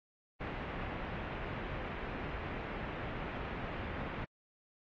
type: low-pass noise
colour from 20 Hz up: pink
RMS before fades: -41 dBFS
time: 0.4-4.25 s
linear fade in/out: 10 ms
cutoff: 2500 Hz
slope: 24 dB/octave
effects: AAC 32 kbps

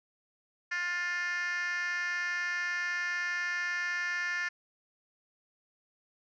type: tone with high-pass filter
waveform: 10% pulse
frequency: 353 Hz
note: F4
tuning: 19 cents sharp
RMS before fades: -33 dBFS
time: 0.71-4.49 s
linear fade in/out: 10 ms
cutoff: 1700 Hz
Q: 4.5
effects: resampled to 16000 Hz

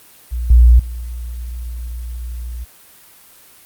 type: tone with level steps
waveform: sine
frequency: 59.6 Hz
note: A#1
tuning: 39 cents sharp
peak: -18 / -4 / -23 dBFS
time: 0.31-2.65 s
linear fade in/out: 20 ms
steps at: 0.5 / 0.79 s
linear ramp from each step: 5 ms
effects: white hiss -45 dBFS RMS until 3.65 s + Opus 32 kbps

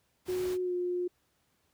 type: noise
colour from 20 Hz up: pink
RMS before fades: -44 dBFS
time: 0.25-0.58 s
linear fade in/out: 50 ms
type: tone with pitch glide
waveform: sine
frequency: 365.5 to 356.7 Hz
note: F#4 to F4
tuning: -21 to +37 cents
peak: -29 dBFS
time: 0.28-1.08 s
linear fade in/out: 10 ms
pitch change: -42 cents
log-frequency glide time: 0.61-0.74 s
effects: pink hiss -73 dBFS RMS until 1.73 s + high-pass 60 Hz 12 dB/octave

